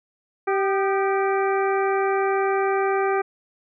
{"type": "harmonic tone with a mistuned harmonic", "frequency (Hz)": 388.9, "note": "G4", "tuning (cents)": -14, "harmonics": [1, 2, 3, 4, 5, 6], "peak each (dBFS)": [-21, -25, -28, -31, -35, -35], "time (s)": [0.47, 3.22], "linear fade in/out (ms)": 10, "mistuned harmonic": 3, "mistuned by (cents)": 64, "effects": []}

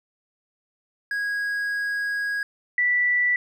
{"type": "tone pair in turn", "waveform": ["triangle", "sine"], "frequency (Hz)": [1650, 1965.7], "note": ["G#6", "B6"], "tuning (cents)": [-12, -9], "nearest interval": "minor third", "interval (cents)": 303, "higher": "second", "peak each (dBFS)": [-22, -18], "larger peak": "second", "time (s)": [[1.11, 2.43], [2.78, 3.36]], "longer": "first", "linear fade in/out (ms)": 2, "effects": []}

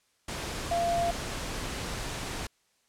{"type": "tone in noise", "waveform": "sine", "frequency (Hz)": 687, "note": "F5", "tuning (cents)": -29, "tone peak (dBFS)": -25, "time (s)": [0.71, 1.11], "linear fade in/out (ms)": 5, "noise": "pink", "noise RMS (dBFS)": -35, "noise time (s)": [0.28, 2.47], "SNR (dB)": 7, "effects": ["white hiss -70 dBFS RMS until 2.88 s", "low-pass 9000 Hz 12 dB/octave"]}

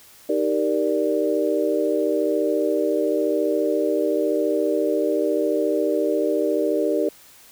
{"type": "chord", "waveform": "sine", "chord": "Eb major seventh", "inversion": "none", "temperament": "equal", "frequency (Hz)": [311.1, 392, 466.2, 587.3], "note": ["Eb4", "G4", "Bb4", "D5"], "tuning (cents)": [0, 0, 0, 0], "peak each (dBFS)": -24, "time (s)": [0.29, 7.09], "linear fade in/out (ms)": 5, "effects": ["white hiss -49 dBFS RMS until 7.51 s"]}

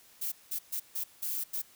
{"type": "noise bursts at uneven times", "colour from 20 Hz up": "violet", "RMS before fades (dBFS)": -34, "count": 6, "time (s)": [[0.21, 0.32], [0.51, 0.59], [0.72, 0.8], [0.95, 1.04], [1.22, 1.44], [1.53, 1.62]], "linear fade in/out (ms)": 10, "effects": ["white hiss -59 dBFS RMS until 1.75 s"]}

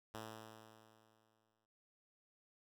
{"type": "tone with exponential decay", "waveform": "5% pulse", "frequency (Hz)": 110, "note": "A2", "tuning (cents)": 0, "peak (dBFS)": -34, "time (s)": [0.14, 1.66], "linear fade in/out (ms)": 5, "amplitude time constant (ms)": 330, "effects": []}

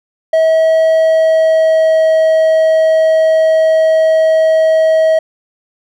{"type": "tone with pitch glide", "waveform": "triangle", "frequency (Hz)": [643, 638.6], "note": ["E5", "D#5"], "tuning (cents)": [-43, 45], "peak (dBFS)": -5, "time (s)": [0.33, 5.19], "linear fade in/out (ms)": 5, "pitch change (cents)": -12, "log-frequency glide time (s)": [0.92, 2.07], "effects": []}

